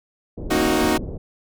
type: low-pass noise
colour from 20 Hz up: pink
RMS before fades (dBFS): -30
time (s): 0.37-1.18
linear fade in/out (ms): 10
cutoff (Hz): 520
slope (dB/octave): 24
type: chord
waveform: sawtooth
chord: D# minor seventh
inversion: second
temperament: equal with one note detuned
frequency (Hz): 233.1 / 271.2 / 311.1 / 370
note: A#3 / C#4 / D#4 / F#4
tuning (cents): 0 / -38 / 0 / 0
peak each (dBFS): -20 / -22 / -17 / -18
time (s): 0.5-0.98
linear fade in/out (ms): 10
effects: none